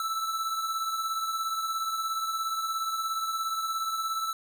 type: beating tone pair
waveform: square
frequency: 1318.5 / 1335.5 Hz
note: E6 / E6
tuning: 0 / +22 cents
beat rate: 17 Hz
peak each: -30 / -38 dBFS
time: 0-4.33 s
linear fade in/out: 2 ms
effects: none